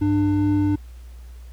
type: tone pair together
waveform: triangle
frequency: 98.43 / 298.2 Hz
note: G2 / D4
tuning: +8 / +27 cents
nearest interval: octave + perfect fifth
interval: 1919 cents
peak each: -20 / -16 dBFS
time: 0.01-0.76 s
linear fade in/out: 10 ms
effects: added 60 Hz sine -37 dBFS peak until 1.52 s + pink hiss -56 dBFS RMS until 1.52 s